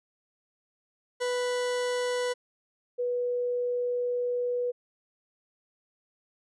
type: tone pair in turn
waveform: 40% pulse / sine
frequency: 493.9 / 489.6 Hz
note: B4 / B4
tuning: 0 / -15 cents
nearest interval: unison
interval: 15 cents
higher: first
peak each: -26 dBFS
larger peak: neither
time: 1.2-2.34 / 2.98-4.72 s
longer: second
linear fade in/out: 20 ms
effects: resampled to 22050 Hz